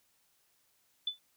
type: tone with exponential decay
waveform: sine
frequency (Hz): 3493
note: A7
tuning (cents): -13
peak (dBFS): -27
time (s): 1.07-1.19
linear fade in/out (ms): 5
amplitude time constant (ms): 24
effects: white hiss -72 dBFS RMS until 1.36 s